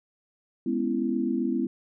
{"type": "chord", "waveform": "sine", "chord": "C# minor seventh", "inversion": "second", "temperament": "just", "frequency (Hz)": [207.9, 249.5, 277.2, 332.6], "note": ["G#3", "B3", "C#4", "E4"], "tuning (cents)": [2, 18, 0, 16], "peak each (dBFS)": [-31, -27, -33, -29], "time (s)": [0.66, 1.67], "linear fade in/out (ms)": 5, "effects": []}